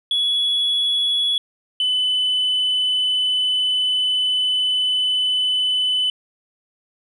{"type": "tone pair in turn", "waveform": "sine", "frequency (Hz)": [3378, 3009], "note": ["G#7", "F#7"], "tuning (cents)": [29, 28], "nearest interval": "major second", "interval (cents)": 201, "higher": "first", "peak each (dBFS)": -15, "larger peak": "neither", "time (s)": [[0.11, 1.38], [1.8, 6.1]], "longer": "second", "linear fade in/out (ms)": 2, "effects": ["tanh soft clip ceiling -14 dBFS"]}